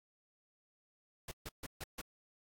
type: noise bursts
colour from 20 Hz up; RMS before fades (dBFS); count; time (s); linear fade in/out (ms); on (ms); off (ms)
pink; -44; 5; 1.28-2.015; 5; 35; 140
effects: AAC 64 kbps